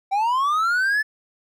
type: linear sweep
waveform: triangle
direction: up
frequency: 760 to 1756 Hz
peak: -16 dBFS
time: 0.11-1.03 s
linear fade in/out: 20 ms
effects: none